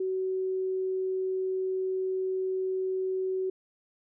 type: tone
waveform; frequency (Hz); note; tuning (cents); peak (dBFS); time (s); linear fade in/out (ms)
sine; 376.1; F#4; +28; -27; 0-3.5; 5
effects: none